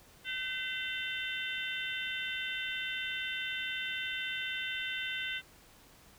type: harmonic tone with a mistuned harmonic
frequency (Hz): 511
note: C5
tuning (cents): -41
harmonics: 3 / 4 / 5 / 6 / 7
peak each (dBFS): -39 / -40 / -41 / -42 / -42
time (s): 0.24-5.42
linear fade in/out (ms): 50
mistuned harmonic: 5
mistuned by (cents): +100
effects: pink hiss -59 dBFS RMS until 6.18 s